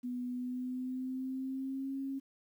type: tone with pitch glide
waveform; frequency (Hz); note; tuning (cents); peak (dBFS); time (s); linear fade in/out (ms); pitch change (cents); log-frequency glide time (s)
sine; 247.2 to 271.1; B3 to C#4; +2 to -38; -35; 0.03-2.2; 20; +160; 0.27-1.96
effects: 11-bit